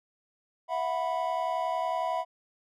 triangle chord, E suspended second, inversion none, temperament equal with one note detuned, 659.3 / 730.2 / 987.8 Hz, E5 / F#5 / B5, 0 / -23 / 0 cents, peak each -30 dBFS, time 0.68-2.25 s, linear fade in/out 50 ms, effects none

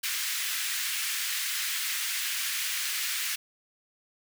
pink high-pass noise, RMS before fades -31 dBFS, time 0.03-3.36 s, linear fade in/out 10 ms, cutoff 1700 Hz, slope 24 dB/octave, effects none

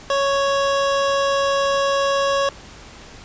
25% pulse tone, 554.4 Hz, C#5, in tune, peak -13 dBFS, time 0.1-2.49 s, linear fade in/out 2 ms, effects pink hiss -41 dBFS RMS until 3.24 s + resampled to 16000 Hz

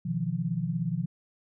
sine tone cluster, 125.7 / 158 / 174.9 Hz, B2 / D#3 / F3, +31 / +27 / +3 cents, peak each -34 / -31 / -30 dBFS, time 0.05-1.06 s, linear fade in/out 10 ms, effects none

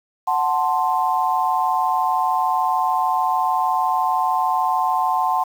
sine chord, F# diminished, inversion none, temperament equal, 740 / 880 / 1046.5 Hz, F#5 / A5 / C6, 0 / 0 / 0 cents, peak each -21 dBFS, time 0.27-5.44 s, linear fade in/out 10 ms, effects 7-bit

